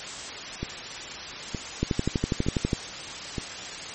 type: two click trains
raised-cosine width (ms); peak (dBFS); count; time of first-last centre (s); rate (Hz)
3; -16 / -10; 4 / 12; 0.63-3.382 / 1.83-2.732; 1.09 / 12.2
effects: white hiss -36 dBFS RMS until 3.94 s + MP3 32 kbps